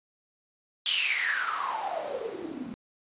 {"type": "noise with band-pass filter sweep", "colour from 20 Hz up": "white", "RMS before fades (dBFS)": -31, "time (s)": [0.86, 2.74], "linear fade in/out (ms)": 0, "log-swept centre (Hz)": [3300, 220], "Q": 9.3, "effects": ["resampled to 8000 Hz"]}